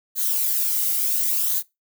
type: noise with flanger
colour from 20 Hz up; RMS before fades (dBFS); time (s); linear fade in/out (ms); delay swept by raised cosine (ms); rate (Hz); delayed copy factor
violet; -22; 0.15-1.63; 50; 0.37 to 1.2; 0.69; -0.5
effects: noise-tail reverb RT60 0.2 s tail -21 dB re dry